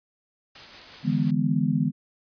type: noise with tremolo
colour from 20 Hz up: white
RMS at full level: -42 dBFS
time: 0.55-1.31 s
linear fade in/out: 5 ms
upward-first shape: sine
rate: 5.6 Hz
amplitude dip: 25%
type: chord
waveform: sine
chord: E dominant seventh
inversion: third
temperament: just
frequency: 148.33 / 164.81 / 206 / 247.2 Hz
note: D3 / E3 / G#3 / B3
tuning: +18 / 0 / -14 / +2 cents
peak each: -26 dBFS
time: 1.03-1.92 s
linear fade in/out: 50 ms
effects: resampled to 11025 Hz